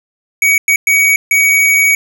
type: tone bursts at uneven times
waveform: square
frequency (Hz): 2256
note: C#7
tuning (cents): +30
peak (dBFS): -8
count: 4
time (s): 0.42-0.58 / 0.68-0.76 / 0.87-1.16 / 1.31-1.95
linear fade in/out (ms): 2
effects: none